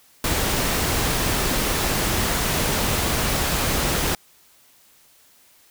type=noise; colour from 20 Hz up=pink; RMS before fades=-22 dBFS; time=0.24-4.15 s; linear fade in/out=2 ms; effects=white hiss -55 dBFS RMS until 5.7 s